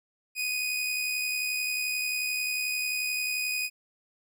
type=tone with amplitude modulation; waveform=sawtooth; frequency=2489 Hz; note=D#7; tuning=in tune; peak=-23 dBFS; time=0.35-3.7 s; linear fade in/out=50 ms; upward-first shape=sine; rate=71.3 Hz; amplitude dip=35%; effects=none